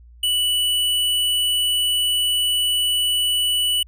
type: tone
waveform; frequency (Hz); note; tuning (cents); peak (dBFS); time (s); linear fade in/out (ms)
square; 2960; F#7; 0; -18; 0.23-3.83; 5
effects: added 59 Hz sine -43 dBFS peak until 3.87 s